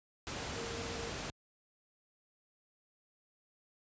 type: tone in noise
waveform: sine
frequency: 463.3 Hz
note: A#4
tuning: 11 cents flat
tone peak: -44 dBFS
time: 0.56-1.1 s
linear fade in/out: 0 ms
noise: pink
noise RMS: -40 dBFS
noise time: 0.27-1.3 s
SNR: -7 dB
effects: high-pass 60 Hz 12 dB/octave + resampled to 16000 Hz

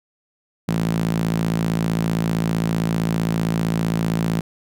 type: tone with high-pass filter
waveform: sawtooth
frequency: 55.4 Hz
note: A1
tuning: 13 cents sharp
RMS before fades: -21 dBFS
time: 0.68-4.41 s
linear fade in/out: 5 ms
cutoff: 170 Hz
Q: 3.4
effects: none

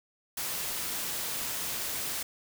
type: noise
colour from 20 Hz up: white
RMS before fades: -34 dBFS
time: 0.37-2.23 s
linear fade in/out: 5 ms
effects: none

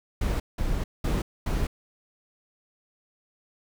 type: noise bursts at uneven times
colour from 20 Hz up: brown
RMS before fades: -26 dBFS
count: 4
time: 0.21-0.4 / 0.58-0.84 / 1.04-1.22 / 1.46-1.67 s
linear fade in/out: 5 ms
effects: none

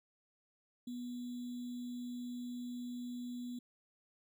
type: tone with sample-and-hold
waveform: sine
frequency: 244.5 Hz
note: B3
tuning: 17 cents flat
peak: -40 dBFS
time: 0.87-3.59 s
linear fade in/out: 5 ms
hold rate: 3675 Hz
effects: none

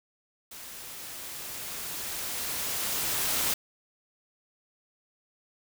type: noise with level ramp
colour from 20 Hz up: white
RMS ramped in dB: -44 to -27 dBFS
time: 0.51-3.54 s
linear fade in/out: 5 ms
effects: none

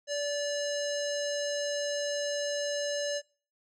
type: tone with low-pass filter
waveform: square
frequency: 579 Hz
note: D5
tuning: 25 cents flat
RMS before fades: -32 dBFS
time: 0.07-3.22 s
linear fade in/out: 50 ms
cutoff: 6100 Hz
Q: 4.4
effects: noise-tail reverb RT60 0.4 s tail -22 dB re dry

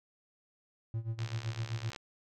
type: tone with tremolo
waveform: triangle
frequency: 113.2 Hz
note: A2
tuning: 50 cents sharp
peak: -29 dBFS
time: 0.94-1.9 s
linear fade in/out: 0 ms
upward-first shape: sine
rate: 7.8 Hz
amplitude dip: 85%
type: click train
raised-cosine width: 0.2 ms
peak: -26 dBFS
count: 55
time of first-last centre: 1.19-1.961 s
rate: 70 Hz
effects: none

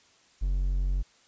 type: tone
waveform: triangle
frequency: 46 Hz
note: F#1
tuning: 9 cents flat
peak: -22 dBFS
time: 0.41-1.03 s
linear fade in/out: 20 ms
effects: white hiss -61 dBFS RMS until 1.27 s + resampled to 16000 Hz

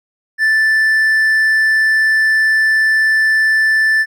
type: tone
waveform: triangle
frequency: 1761 Hz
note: A6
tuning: 1 cent sharp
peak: -8 dBFS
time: 0.38-4.06 s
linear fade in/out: 50 ms
effects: none

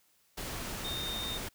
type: tone in noise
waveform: sine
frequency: 3664 Hz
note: A#7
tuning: 31 cents flat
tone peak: -36 dBFS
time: 0.84-1.38 s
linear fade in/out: 10 ms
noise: pink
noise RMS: -39 dBFS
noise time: 0.37-1.49 s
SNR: 0 dB
effects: white hiss -69 dBFS RMS until 1.54 s

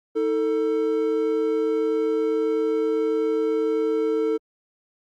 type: tone pair together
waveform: triangle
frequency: 317 / 444.6 Hz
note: D#4 / A4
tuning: +32 / +18 cents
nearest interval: tritone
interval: 586 cents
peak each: -24 / -19 dBFS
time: 0.15-4.38 s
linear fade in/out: 20 ms
effects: Opus 48 kbps

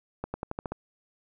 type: accelerating click train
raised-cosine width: 1 ms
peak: -18 dBFS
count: 7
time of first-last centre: 0.24-0.72 s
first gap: 100 ms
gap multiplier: 0.91
effects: none

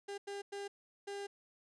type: tone bursts at uneven times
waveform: 35% pulse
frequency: 401.2 Hz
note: G4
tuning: 40 cents sharp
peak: -39 dBFS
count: 4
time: 0.08-0.18 / 0.27-0.42 / 0.52-0.68 / 1.07-1.27 s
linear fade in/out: 10 ms
effects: resampled to 22050 Hz

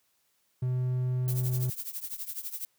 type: tone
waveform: triangle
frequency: 126.6 Hz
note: B2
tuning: 43 cents sharp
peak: -24 dBFS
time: 0.62-1.7 s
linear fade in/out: 5 ms
type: noise with tremolo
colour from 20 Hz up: violet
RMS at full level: -34 dBFS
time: 1.28-2.65 s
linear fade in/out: 0 ms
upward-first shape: triangle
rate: 12 Hz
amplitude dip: 90%
effects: white hiss -72 dBFS RMS until 2.78 s + high-pass 60 Hz 12 dB/octave

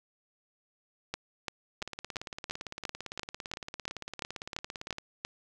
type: two click trains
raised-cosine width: 0.2 ms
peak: -21 / -16 dBFS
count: 57 / 13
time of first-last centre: 1.82-4.984 / 1.14-5.25 s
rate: 17.7 / 2.92 Hz
effects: none

